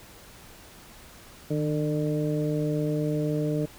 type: harmonic tone with a mistuned harmonic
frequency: 150.1 Hz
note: D3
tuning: 38 cents sharp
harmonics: 1 / 2 / 3 / 4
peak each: -27 / -29 / -31 / -34 dBFS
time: 1.5-3.66 s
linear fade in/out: 10 ms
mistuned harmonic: 1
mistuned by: +44 cents
effects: pink hiss -49 dBFS RMS until 3.78 s